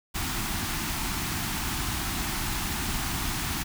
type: band-stop noise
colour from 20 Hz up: pink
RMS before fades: -30 dBFS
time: 0.14-3.64 s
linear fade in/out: 20 ms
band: 360 to 720 Hz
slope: 48 dB/octave
effects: none